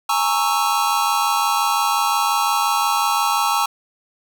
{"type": "chord", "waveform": "square", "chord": "A# half-diminished seventh", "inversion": "third", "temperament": "equal with one note detuned", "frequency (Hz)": [830.6, 916.3, 1108.7, 1318.5], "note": ["G#5", "A#5", "C#6", "E6"], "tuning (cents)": [0, -30, 0, 0], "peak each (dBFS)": -23, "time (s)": [0.09, 3.66], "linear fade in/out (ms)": 5, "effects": []}